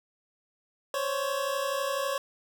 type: tone pair together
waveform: 25% pulse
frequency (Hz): 528 / 560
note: C5 / C#5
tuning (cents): +16 / +18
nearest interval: minor second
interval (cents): 102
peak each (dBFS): -29 / -26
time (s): 0.94-2.18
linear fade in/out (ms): 2
effects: none